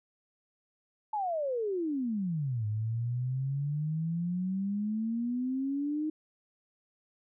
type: exponential two-way sweep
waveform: sine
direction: down then up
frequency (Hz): 880 to 104.8 to 312.3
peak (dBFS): -29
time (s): 1.13-6.1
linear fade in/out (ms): 5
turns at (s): 2.66
effects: none